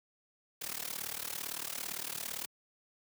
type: noise with amplitude modulation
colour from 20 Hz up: white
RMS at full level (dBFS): -36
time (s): 0.61-2.46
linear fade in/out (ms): 10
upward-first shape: sine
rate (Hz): 37.7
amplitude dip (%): 90
effects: high-pass 100 Hz 12 dB/octave